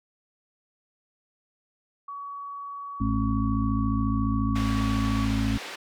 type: tone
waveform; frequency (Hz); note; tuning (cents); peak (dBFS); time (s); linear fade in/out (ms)
sine; 1130; C#6; +33; -34; 2.08-5.25; 5
type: harmonic tone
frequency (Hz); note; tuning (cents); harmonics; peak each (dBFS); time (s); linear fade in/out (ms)
54.3; A1; -22; 1 / 2 / 4 / 5; -28 / -28 / -28 / -28; 3-5.58; 10
type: band-pass noise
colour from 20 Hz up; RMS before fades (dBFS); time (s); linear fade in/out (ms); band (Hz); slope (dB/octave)
white; -38; 4.55-5.76; 10; 340 to 3100; 12
effects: none